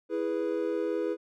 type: chord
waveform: triangle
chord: E major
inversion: none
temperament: equal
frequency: 329.6 / 415.3 / 493.9 Hz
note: E4 / G#4 / B4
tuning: 0 / 0 / 0 cents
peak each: -30 dBFS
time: 0.09-1.17 s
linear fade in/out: 50 ms
effects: none